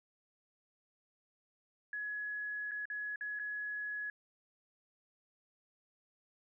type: tone with dropouts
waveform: sine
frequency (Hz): 1686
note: G#6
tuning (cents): +26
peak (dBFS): -37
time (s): 1.93-4.1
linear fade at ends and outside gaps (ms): 2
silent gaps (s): 2.711-2.716 / 2.855-2.9 / 3.159-3.209 / 3.391-3.396
effects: none